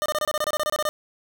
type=tone bursts; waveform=25% pulse; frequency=606 Hz; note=D#5; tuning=46 cents flat; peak=-18 dBFS; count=14; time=0.02-0.89 s; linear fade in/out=0 ms; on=38 ms; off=26 ms; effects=none